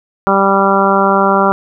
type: harmonic tone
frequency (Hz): 196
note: G3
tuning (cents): 0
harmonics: 1 / 2 / 3 / 4 / 5 / 6 / 7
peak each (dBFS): -16 / -16 / -16 / -16 / -16 / -16 / -16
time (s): 0.27-1.52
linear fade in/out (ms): 0
effects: none